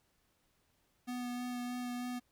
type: tone with vibrato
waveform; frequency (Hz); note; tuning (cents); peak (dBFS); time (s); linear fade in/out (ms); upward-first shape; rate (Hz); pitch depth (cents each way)
square; 246; B3; -7; -38; 1.07-2.2; 20; sine; 3.2; 12
effects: pink hiss -75 dBFS RMS until 2.31 s